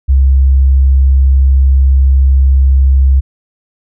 sine tone, 66.9 Hz, C2, 39 cents sharp, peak -4 dBFS, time 0.08-3.21 s, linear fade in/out 20 ms, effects none

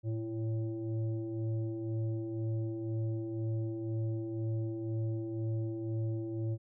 sine tone with frequency modulation, 112.5 Hz, A2, 39 cents sharp, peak -32 dBFS, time 0.03-6.58 s, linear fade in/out 50 ms, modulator 223 Hz, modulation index 1.1, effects none

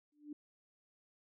sine tone with exponential growth, 296.1 Hz, D4, 14 cents sharp, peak -40 dBFS, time 0.12-0.33 s, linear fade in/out 5 ms, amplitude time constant 45 ms, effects none

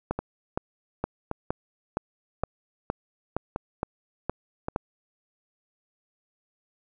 two click trains, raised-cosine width 1 ms, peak -12 / -15 dBFS, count 11 / 5, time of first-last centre 0.11-4.761 / 0.19-4.684 s, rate 2.15 / 0.89 Hz, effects none

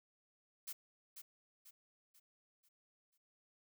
blue noise with echo, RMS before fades -45 dBFS, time 0.67-0.73 s, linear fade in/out 10 ms, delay 490 ms, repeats 5, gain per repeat -7 dB, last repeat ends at 3.18 s, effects none

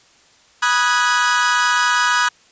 40% pulse chord, G# minor seventh, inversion first, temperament equal with one note detuned, 977 / 1244.5 / 1480 / 1661.2 Hz, B5 / D#6 / F#6 / G#6, -19 / 0 / 0 / 0 cents, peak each -19 dBFS, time 0.62-2.29 s, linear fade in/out 10 ms, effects white hiss -52 dBFS RMS until 2.51 s + resampled to 16000 Hz

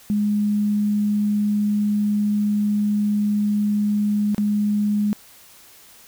sine tone with dropouts, 207.7 Hz, G#3, in tune, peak -17 dBFS, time 0.1-5.13 s, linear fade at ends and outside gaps 0 ms, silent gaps 4.346-4.381 s, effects white hiss -48 dBFS RMS until 6.07 s

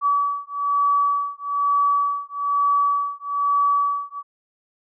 sine beating tone pair, 1143 / 1144.1 Hz, D6 / D6, -47 / -46 cents, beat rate 1.1 Hz, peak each -21 dBFS, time 0.01-4.23 s, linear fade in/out 50 ms, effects none

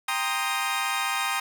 20% pulse chord, C minor seventh, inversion second, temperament equal with one note detuned, 791.3 / 932.3 / 1046.5 / 1244.5 Hz, G5 / Bb5 / C6 / Eb6, +16 / 0 / 0 / 0 cents, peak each -26 / -27 / -27 / -24 dBFS, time 0.08-1.4 s, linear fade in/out 5 ms, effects none

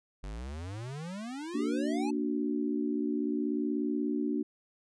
square exponential sweep, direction up, 46.25 to 880 Hz, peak -38 dBFS, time 0.23-2.11 s, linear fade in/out 10 ms
sine chord, Bb augmented, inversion none, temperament equal, 233.1 / 293.7 / 370 Hz, Bb3 / D4 / F#4, 0 / 0 / 0 cents, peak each -33 / -31 / -36 dBFS, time 1.54-4.43 s, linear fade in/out 10 ms
effects resampled to 22050 Hz

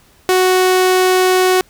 sawtooth tone, 370 Hz, F#4, in tune, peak -6 dBFS, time 0.29-1.61 s, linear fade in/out 0 ms, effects pink hiss -50 dBFS RMS until 1.69 s

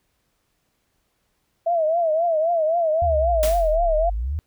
sine tone with vibrato, 655 Hz, E5, 11 cents flat, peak -17 dBFS, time 1.66-4.1 s, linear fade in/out 10 ms, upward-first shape triangle, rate 3.8 Hz, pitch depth 130 cents each way
sine exponential two-way sweep, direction down then up, 82.41 to 32.43 to 82.41 Hz, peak -22 dBFS, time 3.02-4.39 s, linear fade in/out 0 ms, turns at 3.89 s
white noise with exponential decay, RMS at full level -25 dBFS, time 3.43-3.76 s, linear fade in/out 0 ms, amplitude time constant 70 ms
effects pink hiss -70 dBFS RMS until 4.46 s

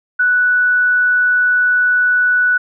sine tone, 1480 Hz, F#6, in tune, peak -10 dBFS, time 0.19-2.58 s, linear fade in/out 10 ms, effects none

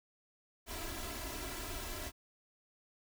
pink noise with comb filter, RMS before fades -42 dBFS, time 0.66-2.12 s, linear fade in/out 50 ms, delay 3 ms, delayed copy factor +0.95, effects none

